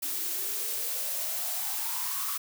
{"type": "noise with high-pass filter sweep", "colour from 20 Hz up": "blue", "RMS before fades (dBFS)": -32, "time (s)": [0.02, 2.38], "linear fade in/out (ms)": 10, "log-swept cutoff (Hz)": [290, 1200], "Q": 7.1, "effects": []}